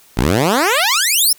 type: exponential sweep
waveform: 10% pulse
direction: up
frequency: 51.91 to 5588 Hz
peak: -4 dBFS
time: 0.17-1.33 s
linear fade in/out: 5 ms
effects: white hiss -48 dBFS RMS until 1.38 s